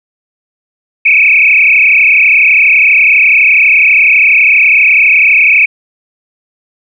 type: tone with frequency modulation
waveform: sine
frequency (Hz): 2412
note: D7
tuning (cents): +46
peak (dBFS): -3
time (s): 1.05-5.66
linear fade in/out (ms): 10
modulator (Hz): 32.1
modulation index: 6
effects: none